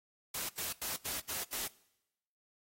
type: noise bursts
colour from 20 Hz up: white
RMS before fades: -38 dBFS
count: 6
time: 0.34-1.675 s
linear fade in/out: 5 ms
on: 150 ms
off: 87 ms
effects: noise-tail reverb RT60 0.9 s tail -22 dB re dry + AAC 48 kbps